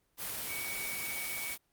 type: tone in noise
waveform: sine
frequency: 2254 Hz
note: C#7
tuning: 28 cents sharp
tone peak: -39 dBFS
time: 0.46-1.57 s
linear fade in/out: 50 ms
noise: white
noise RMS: -38 dBFS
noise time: 0.17-1.58 s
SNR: -4 dB
effects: pink hiss -75 dBFS RMS until 1.72 s + Opus 32 kbps